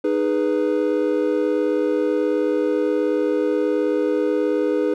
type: chord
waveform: triangle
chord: G# minor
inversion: second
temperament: equal with one note detuned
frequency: 307.6 / 415.3 / 493.9 Hz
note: D#4 / G#4 / B4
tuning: -20 / 0 / 0 cents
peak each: -20 dBFS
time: 0.04-4.94 s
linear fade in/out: 5 ms
effects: none